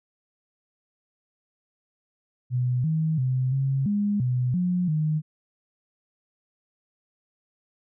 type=tone with pitch steps; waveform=sine; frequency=124.9 / 158.5 / 128.7 / 135.4 / 205 / 125.3 / 179.4 / 154.4 Hz; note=B2 / D#3 / C3 / C#3 / G#3 / B2 / F3 / D#3; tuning=+20 / +32 / -28 / -40 / -22 / +25 / +47 / -13 cents; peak=-21 dBFS; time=2.5-5.22 s; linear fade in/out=50 ms; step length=340 ms; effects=none